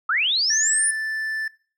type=linear sweep; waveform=sine; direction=up; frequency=1200 to 9840 Hz; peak=-18 dBFS; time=0.09-0.91 s; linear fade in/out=5 ms
type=tone; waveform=triangle; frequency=1760 Hz; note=A6; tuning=in tune; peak=-22 dBFS; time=0.5-1.48 s; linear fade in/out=5 ms
effects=noise-tail reverb RT60 0.4 s tail -20 dB re dry